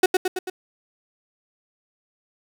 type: tone with echo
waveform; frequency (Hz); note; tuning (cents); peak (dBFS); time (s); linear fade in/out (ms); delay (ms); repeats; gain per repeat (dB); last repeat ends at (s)
35% pulse; 370; F#4; 0; -10; 0.03-0.06; 5; 110; 4; -4; 0.5
effects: none